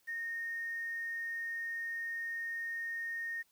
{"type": "tone with quantisation", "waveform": "sine", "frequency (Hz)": 1845, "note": "A#6", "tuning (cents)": -18, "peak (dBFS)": -36, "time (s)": [0.07, 3.43], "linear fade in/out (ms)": 20, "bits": 10, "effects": ["white hiss -72 dBFS RMS until 3.51 s"]}